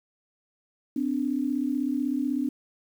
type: tone pair together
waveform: sine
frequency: 255.3 / 291.4 Hz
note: C4 / D4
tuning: -42 / -13 cents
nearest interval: major second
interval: 229 cents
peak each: -27 / -27 dBFS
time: 0.96-2.49 s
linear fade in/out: 5 ms
effects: 9-bit